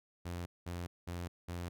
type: tone bursts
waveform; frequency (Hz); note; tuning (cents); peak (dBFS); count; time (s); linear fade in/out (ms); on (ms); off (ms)
sawtooth; 87.31; F2; 0; -35; 4; 0.25-1.69; 10; 210; 200
effects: none